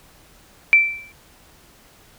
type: tone with exponential decay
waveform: sine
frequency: 2337 Hz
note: D7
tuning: 9 cents flat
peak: -6 dBFS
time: 0.73-1.12 s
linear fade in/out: 0 ms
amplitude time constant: 83 ms
effects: pink hiss -51 dBFS RMS until 2.18 s